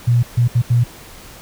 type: tone bursts at uneven times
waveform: sine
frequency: 120 Hz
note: B2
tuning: 49 cents flat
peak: -10 dBFS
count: 4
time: 0.07-0.23 / 0.37-0.48 / 0.55-0.62 / 0.7-0.84 s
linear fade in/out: 10 ms
effects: pink hiss -39 dBFS RMS until 1.41 s